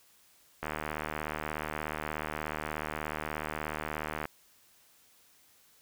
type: click train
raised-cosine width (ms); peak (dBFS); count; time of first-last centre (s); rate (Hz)
0.5; -19; 279; 0.63-4.255; 76.7
effects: white hiss -63 dBFS RMS until 5.81 s